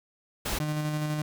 pink noise, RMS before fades -30 dBFS, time 0.45-0.59 s, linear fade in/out 10 ms
35% pulse tone with tremolo, 151.6 Hz, D#3, 45 cents flat, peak -25 dBFS, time 0.6-1.22 s, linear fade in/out 2 ms, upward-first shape square, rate 12 Hz, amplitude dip 25%
effects none

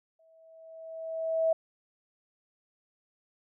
sine tone with exponential growth, 649 Hz, E5, 27 cents flat, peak -21 dBFS, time 0.19-1.53 s, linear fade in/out 5 ms, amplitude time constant 290 ms, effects none

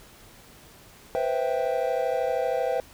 triangle chord, C major seventh, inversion third, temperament equal with one note detuned, 490.5 / 523.3 / 659.3 / 784 Hz, B4 / C5 / E5 / G5, -12 / 0 / 0 / 0 cents, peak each -27 / -26 / -27 / -29 dBFS, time 1.15-2.8 s, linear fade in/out 0 ms, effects pink hiss -51 dBFS RMS until 2.93 s

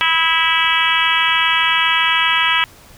harmonic tone with a mistuned harmonic, 327.5 Hz, E4, 11 cents flat, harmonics 3 / 4 / 5 / 6 / 7 / 8 / 9 / 10, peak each -21 / -21 / -21 / -21 / -21 / -21 / -21 / -21 dBFS, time 0.01-2.64 s, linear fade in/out 0 ms, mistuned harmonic 4, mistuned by -20 cents, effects pink hiss -44 dBFS RMS until 2.97 s

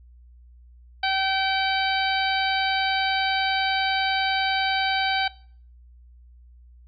harmonic tone, 770 Hz, G5, 31 cents flat, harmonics 1 / 2 / 3 / 4 / 5 / 6, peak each -24 / -27 / -29 / -30 / -31 / -32 dBFS, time 1.03-5.28 s, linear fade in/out 5 ms, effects noise-tail reverb RT60 0.5 s tail -21 dB re dry + added 60 Hz sine -47 dBFS peak until 6.87 s

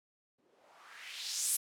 violet noise with low-pass filter sweep, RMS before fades -40 dBFS, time 0.38-1.57 s, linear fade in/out 10 ms, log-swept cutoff 280 to 11000 Hz, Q 2.2, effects none

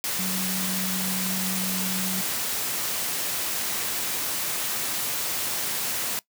sine tone in noise, 186.9 Hz, F#3, 18 cents sharp, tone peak -29 dBFS, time 0.19-2.21 s, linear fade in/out 0 ms, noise white, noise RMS -28 dBFS, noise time 0.04-6.19 s, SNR -4 dB, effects noise-tail reverb RT60 0.1 s tail -20 dB re dry + high-pass 100 Hz 12 dB/octave

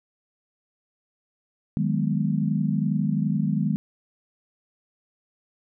sine chord, G# minor seventh, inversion second, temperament equal, 155.56 / 185 / 207.7 / 246.9 Hz, D#3 / F#3 / G#3 / B3, 0 / 0 / 0 / 0 cents, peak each -25 / -28 / -25 / -30 dBFS, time 1.77-3.76 s, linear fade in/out 0 ms, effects none

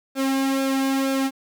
sawtooth tone with flanger, 269.3 Hz, C#4, 50 cents flat, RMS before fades -22 dBFS, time 0.15-1.31 s, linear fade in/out 50 ms, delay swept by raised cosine 1 to 2.2 ms, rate 2.1 Hz, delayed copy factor -0.65, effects 9-bit

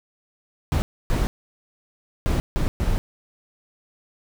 brown noise bursts at uneven times, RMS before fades -21 dBFS, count 5, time 0.72-0.82 / 1.1-1.27 / 2.26-2.4 / 2.56-2.68 / 2.8-2.98 s, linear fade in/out 0 ms, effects none

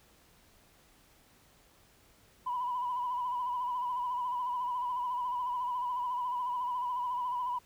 sine tone with vibrato, 988 Hz, B5, in tune, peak -30 dBFS, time 2.46-7.59 s, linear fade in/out 10 ms, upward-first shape sine, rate 14 Hz, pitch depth 51 cents each way, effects tanh soft clip ceiling -26 dBFS + pink hiss -63 dBFS RMS until 7.65 s

